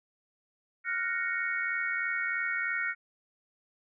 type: chord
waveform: sine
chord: Gb major seventh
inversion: third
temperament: equal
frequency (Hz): 1396.9 / 1480 / 1864.7 / 2217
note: F6 / Gb6 / Bb6 / Db7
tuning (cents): 0 / 0 / 0 / 0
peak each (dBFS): -35 / -36 / -33 / -34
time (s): 0.84-2.95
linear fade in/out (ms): 50
effects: none